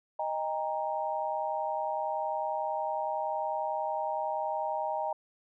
sine chord, Eb major, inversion none, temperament equal with one note detuned, 622.3 / 801.4 / 932.3 Hz, Eb5 / G5 / Bb5, 0 / +38 / 0 cents, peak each -34 dBFS, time 0.19-5.13 s, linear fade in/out 5 ms, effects none

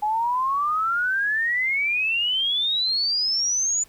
sine exponential sweep, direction up, 830.6 to 7040 Hz, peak -20 dBFS, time 0.02-3.84 s, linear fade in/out 10 ms, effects pink hiss -54 dBFS RMS until 3.88 s

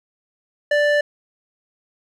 square tone with band-pass filter, 587.3 Hz, D5, in tune, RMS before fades -17 dBFS, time 0.71-1.01 s, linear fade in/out 5 ms, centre 1200 Hz, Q 4.3, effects none

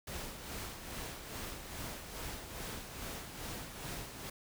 pink noise with tremolo, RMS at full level -42 dBFS, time 0.07-4.3 s, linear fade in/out 5 ms, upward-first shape sine, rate 2.4 Hz, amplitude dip 50%, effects none

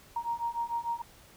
sine beating tone pair, 932.3 / 939 Hz, A#5 / A#5, 0 / +12 cents, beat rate 6.7 Hz, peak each -34 / -33 dBFS, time 0.16-1.02 s, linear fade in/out 5 ms, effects pink hiss -56 dBFS RMS until 1.36 s

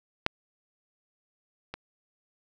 clicks, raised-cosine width 0.3 ms, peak -7 / -20 dBFS, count 2, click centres 0.264 / 1.74 s, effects none

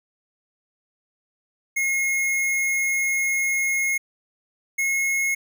square tone pair in turn, 2158 / 2168 Hz, C#7 / C#7, -47 / -39 cents, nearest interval unison, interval 8 cents, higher second, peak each -21 dBFS, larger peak neither, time 1.76-3.98 / 4.78-5.35 s, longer first, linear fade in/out 10 ms, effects none

